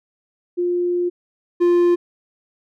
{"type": "tone pair in turn", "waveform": ["sine", "triangle"], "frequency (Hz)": [352.9, 349.5], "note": ["F4", "F4"], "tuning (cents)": [18, 1], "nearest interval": "unison", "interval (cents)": 17, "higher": "first", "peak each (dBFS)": [-17, -10], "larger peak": "second", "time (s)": [[0.57, 1.1], [1.6, 1.96]], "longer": "first", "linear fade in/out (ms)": 20, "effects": []}